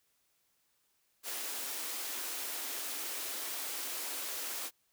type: high-pass noise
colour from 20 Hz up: white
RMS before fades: -39 dBFS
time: 1.23-4.71 s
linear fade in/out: 50 ms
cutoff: 250 Hz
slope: 96 dB/octave
effects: white hiss -75 dBFS RMS until 4.92 s